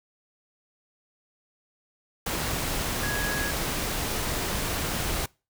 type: tone in noise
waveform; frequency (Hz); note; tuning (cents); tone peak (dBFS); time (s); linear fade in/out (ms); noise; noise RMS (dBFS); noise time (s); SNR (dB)
sine; 1665; G#6; +4; -30; 3.03-3.51; 5; pink; -29; 2.26-5.26; -4
effects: noise-tail reverb RT60 0.3 s tail -24 dB re dry